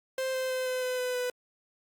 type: tone with pitch steps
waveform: 45% pulse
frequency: 523.3 / 518.8 / 514.3 / 509.9 / 505.5 / 501.1 / 496.8 Hz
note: C5 / C5 / C5 / C5 / B4 / B4 / B4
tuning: 0 / -15 / -30 / -45 / +40 / +25 / +10 cents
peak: -29 dBFS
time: 0.18-1.3 s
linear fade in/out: 2 ms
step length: 160 ms
effects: Opus 48 kbps